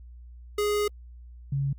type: tone pair in turn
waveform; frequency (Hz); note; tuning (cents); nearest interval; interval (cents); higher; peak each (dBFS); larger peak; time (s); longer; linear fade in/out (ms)
square / sine; 415.3 / 138.59; G#4 / C#3; 0 / 0; octave + perfect fifth; 1900; first; -24; neither; 0.58-0.88 / 1.52-1.73; first; 5
effects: added 60 Hz sine -43 dBFS peak until 1.78 s + Opus 48 kbps